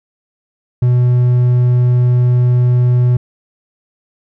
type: tone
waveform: triangle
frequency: 123.47 Hz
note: B2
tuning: in tune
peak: -6 dBFS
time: 0.82-3.17 s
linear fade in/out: 5 ms
effects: none